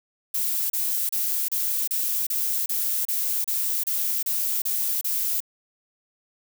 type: noise bursts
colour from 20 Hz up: violet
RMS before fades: -25 dBFS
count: 13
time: 0.34-5.404 s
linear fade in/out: 5 ms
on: 360 ms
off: 32 ms
effects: none